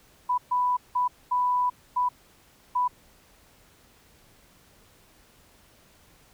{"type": "tone bursts at uneven times", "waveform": "sine", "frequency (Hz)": 991, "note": "B5", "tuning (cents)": 6, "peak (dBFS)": -21, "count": 6, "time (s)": [[0.29, 0.38], [0.51, 0.77], [0.95, 1.08], [1.31, 1.7], [1.96, 2.09], [2.75, 2.88]], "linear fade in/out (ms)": 10, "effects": ["pink hiss -58 dBFS RMS until 6.33 s"]}